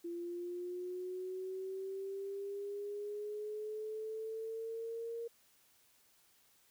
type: linear sweep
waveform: sine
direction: up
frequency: 341.5 to 466.2 Hz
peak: -39 dBFS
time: 0.04-5.28 s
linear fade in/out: 10 ms
effects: white hiss -69 dBFS RMS until 6.7 s